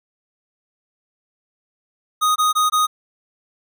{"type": "tone bursts", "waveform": "square", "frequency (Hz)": 1244.5, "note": "D#6", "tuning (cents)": 0, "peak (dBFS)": -15, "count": 4, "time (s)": [2.21, 2.87], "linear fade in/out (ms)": 20, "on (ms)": 150, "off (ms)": 20, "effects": []}